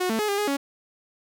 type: tone with pitch steps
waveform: sawtooth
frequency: 364.9 / 222.9 / 422.5 / 402.4 / 416.1 / 279 Hz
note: F#4 / A3 / G#4 / G4 / G#4 / C#4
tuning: -24 / +23 / +30 / +45 / +3 / +11 cents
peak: -19 dBFS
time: 0-0.57 s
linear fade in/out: 10 ms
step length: 95 ms
effects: none